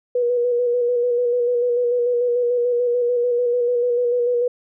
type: tone with vibrato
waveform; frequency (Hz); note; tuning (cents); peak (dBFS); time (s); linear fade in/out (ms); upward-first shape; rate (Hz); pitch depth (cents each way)
sine; 485.2; B4; -31; -16; 0.15-4.48; 5; square; 6.8; 24
effects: none